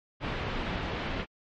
pink low-pass noise, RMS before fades -33 dBFS, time 0.2-1.26 s, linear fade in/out 50 ms, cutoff 3400 Hz, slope 24 dB/octave, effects MP3 48 kbps

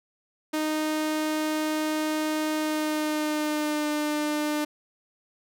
sawtooth tone with pitch glide, 309.1 to 299.8 Hz, D#4 to D4, -11 to +36 cents, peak -21 dBFS, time 0.53-4.65 s, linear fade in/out 10 ms, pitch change -53 cents, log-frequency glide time 2.56-3.91 s, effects none

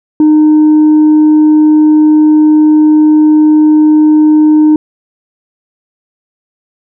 sine tone with tanh clipping, 306.3 Hz, D#4, 27 cents flat, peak -3 dBFS, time 0.2-4.76 s, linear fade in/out 2 ms, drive 1 dB, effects none

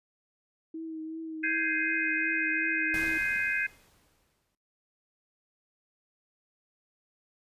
sine tone with vibrato, 320 Hz, D#4, 49 cents sharp, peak -35 dBFS, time 0.74-3.18 s, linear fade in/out 5 ms, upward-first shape triangle, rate 2.7 Hz, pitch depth 31 cents each way
sine chord, Ab major seventh, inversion third, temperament equal with one note detuned, 1568 / 1661.2 / 2093 / 2508 Hz, G6 / Ab6 / C7 / Eb7, 0 / 0 / 0 / +13 cents, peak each -32 dBFS, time 1.43-3.67 s, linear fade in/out 10 ms
pink noise with exponential decay, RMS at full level -39 dBFS, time 2.94-4.55 s, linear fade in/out 1 ms, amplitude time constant 350 ms
effects noise-tail reverb RT60 0.4 s tail -22 dB re dry + resampled to 32000 Hz

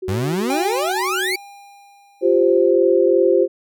sine tone with vibrato, 372.7 Hz, F#4, 13 cents sharp, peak -24 dBFS, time 0.02-1.36 s, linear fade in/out 10 ms, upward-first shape square, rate 20 Hz, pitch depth 16 cents each way
30% pulse exponential sweep, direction up, 90 to 2334 Hz, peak -17 dBFS, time 0.08-1.36 s, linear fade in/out 5 ms
square tone with exponential decay, 804 Hz, G5, 44 cents sharp, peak -21 dBFS, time 0.5-2.71 s, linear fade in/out 2 ms, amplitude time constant 480 ms
sine chord, F suspended second, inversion none, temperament equal, 349.2 / 392 / 523.3 Hz, F4 / G4 / C5, 0 / 0 / 0 cents, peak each -16 dBFS, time 2.21-3.48 s, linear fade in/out 50 ms
effects none

